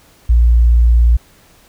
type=tone; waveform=sine; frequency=58.5 Hz; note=A#1; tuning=7 cents sharp; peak=-5 dBFS; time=0.29-1.17 s; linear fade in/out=10 ms; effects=tanh soft clip ceiling -2 dBFS + pink hiss -48 dBFS RMS until 1.68 s